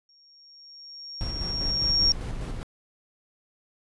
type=tone with exponential growth; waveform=sine; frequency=5550 Hz; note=F8; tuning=12 cents flat; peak=-17 dBFS; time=0.09-2.12 s; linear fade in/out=1 ms; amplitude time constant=440 ms
type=noise with tremolo; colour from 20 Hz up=brown; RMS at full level=-30 dBFS; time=1.21-2.63 s; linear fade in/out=0 ms; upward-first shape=square; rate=5 Hz; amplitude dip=35%
effects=resampled to 24000 Hz